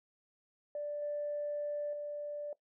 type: tone with level steps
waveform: sine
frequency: 587.3 Hz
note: D5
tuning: in tune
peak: -35 / -33 / -37 dBFS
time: 0.75-2.53 s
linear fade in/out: 2 ms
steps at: 1.02 / 1.93 s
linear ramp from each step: 2 ms
effects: noise-tail reverb RT60 0.1 s tail -18 dB re dry + tanh soft clip ceiling -29 dBFS